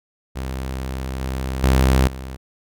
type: tone with level steps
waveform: sawtooth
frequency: 65.41 Hz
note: C2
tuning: in tune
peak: -21 / -19 / -9 / -26 dBFS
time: 0.35-2.37 s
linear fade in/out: 20 ms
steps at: 1.21 / 1.63 / 2.07 s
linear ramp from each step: 5 ms
effects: none